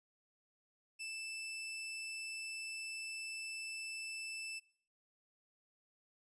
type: tone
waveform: sawtooth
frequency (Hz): 2643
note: E7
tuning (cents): +4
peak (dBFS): -39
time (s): 0.99-4.6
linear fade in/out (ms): 20
effects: noise-tail reverb RT60 0.5 s tail -20 dB re dry + resampled to 24000 Hz